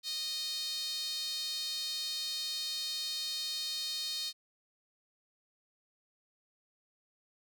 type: tone with high-pass filter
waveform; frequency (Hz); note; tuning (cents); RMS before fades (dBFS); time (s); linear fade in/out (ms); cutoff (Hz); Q
sawtooth; 618; D#5; -12; -37; 0.03-4.33; 50; 4100; 5.7
effects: none